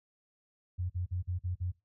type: tone bursts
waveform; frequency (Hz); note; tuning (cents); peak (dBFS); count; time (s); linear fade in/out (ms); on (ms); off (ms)
sine; 90; F#2; -47; -31; 6; 0.78-1.72; 20; 120; 44
effects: noise-tail reverb RT60 0.2 s tail -17 dB re dry